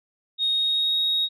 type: tone with pitch glide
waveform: sine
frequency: 3729 to 3766 Hz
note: A#7 to A#7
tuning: 0 to +17 cents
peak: -19 dBFS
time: 0.38-1.29 s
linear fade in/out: 50 ms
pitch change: +17 cents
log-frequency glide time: 0.5-0.99 s
effects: tanh soft clip ceiling -15 dBFS